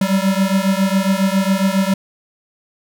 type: beating tone pair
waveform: square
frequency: 190 / 197.3 Hz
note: F#3 / G3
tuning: +46 / +11 cents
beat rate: 7.3 Hz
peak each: -17 / -18 dBFS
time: 0.01-1.94 s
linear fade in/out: 5 ms
effects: none